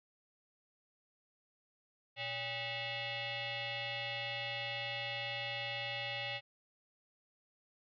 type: tone with frequency modulation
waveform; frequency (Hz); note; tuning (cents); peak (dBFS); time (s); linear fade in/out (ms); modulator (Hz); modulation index
sine; 120; B2; -49; -37; 2.16-6.41; 50; 689; 4.9
effects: none